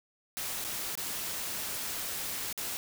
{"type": "noise with dropouts", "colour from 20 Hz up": "white", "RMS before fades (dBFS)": -36, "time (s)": [0.37, 2.77], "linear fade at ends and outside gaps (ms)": 0, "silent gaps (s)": [[0.642, 0.647], [0.953, 0.975], [2.527, 2.577]], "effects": []}